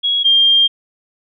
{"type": "tone pair in turn", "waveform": "sine", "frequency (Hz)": [3322, 3200], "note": ["G#7", "G7"], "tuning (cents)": [0, 35], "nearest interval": "minor second", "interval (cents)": 65, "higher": "first", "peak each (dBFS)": [-13, -8], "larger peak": "second", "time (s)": [[0.03, 0.24], [0.24, 0.68]], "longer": "second", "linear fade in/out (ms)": 20, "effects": []}